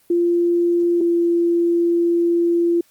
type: tone pair in turn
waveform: sine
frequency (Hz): 345.4 / 342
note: F4 / F4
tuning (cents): -19 / -36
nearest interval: unison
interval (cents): 17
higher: first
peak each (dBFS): -14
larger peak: neither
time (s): 0.1-1.01 / 1.01-2.81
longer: second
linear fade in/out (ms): 5
effects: white hiss -57 dBFS RMS until 2.9 s + Opus 24 kbps